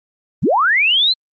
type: linear sweep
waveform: sine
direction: up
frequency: 79.4 to 4186 Hz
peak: -11 dBFS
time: 0.42-1.14 s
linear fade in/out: 20 ms
effects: Opus 32 kbps